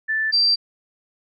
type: tone pair in turn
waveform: sine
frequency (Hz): 1760 / 4699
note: A6 / D8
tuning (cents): 0 / 0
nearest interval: octave + perfect fourth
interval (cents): 1700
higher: second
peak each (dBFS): -19 / -14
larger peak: second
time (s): 0.08-0.32 / 0.32-0.56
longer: neither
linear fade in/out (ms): 20
effects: none